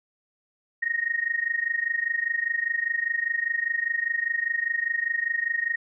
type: tone with amplitude modulation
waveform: sine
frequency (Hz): 1864.7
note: A#6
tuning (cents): 0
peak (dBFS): -20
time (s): 0.82-5.76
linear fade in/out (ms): 10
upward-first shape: sine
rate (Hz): 25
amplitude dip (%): 85
effects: none